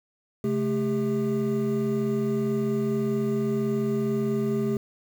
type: tone cluster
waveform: triangle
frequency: 134.9 / 216.7 / 399.7 Hz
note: C#3 / A3 / G4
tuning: -47 / -26 / +34 cents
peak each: -29 / -24 / -25 dBFS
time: 0.44-4.77 s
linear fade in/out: 2 ms
effects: 8-bit